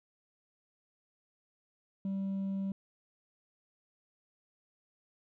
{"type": "tone with hard clipping", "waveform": "triangle", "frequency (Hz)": 194.5, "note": "G3", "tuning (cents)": -13, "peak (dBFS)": -31, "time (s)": [2.05, 2.72], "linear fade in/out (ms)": 2, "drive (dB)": 1, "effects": []}